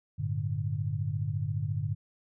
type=chord; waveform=sine; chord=G suspended second; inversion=none; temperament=equal with one note detuned; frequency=98 / 112.38 / 146.83 Hz; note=G2 / A2 / D3; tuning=0 / +37 / 0 cents; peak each=-33 dBFS; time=0.18-1.95 s; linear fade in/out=20 ms; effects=none